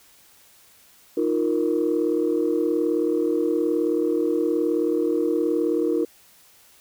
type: chord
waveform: sine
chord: Eb suspended second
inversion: none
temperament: just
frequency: 311.1 / 350 / 466.7 Hz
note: Eb4 / F4 / Bb4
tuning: 0 / +4 / +2 cents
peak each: -23 dBFS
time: 1.17-6.05 s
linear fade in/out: 5 ms
effects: tanh soft clip ceiling -12 dBFS + white hiss -54 dBFS RMS until 6.8 s